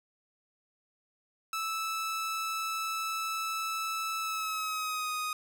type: tone with pitch glide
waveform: sawtooth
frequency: 1312 to 1246.3 Hz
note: E6 to D#6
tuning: -9 to +2 cents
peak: -28 dBFS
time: 1.53-5.33 s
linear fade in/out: 2 ms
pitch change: -89 cents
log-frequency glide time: 4.2-5.11 s
effects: none